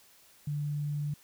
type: tone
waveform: sine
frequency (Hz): 146.83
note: D3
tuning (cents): 0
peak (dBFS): -30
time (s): 0.47-1.14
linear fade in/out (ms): 5
effects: white hiss -60 dBFS RMS until 1.23 s